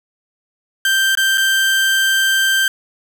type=tone with dropouts; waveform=30% pulse; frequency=1568 Hz; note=G6; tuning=in tune; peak=-10 dBFS; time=0.85-2.68 s; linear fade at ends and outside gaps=2 ms; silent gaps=1.152-1.173 / 1.375-1.379 s; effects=7-bit

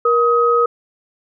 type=tone pair together; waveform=sine; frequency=473.2 / 1263.3 Hz; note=A#4 / D#6; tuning=+26 / +26 cents; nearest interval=octave + perfect fourth; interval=1700 cents; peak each=-14 dBFS; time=0.05-0.66 s; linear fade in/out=5 ms; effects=none

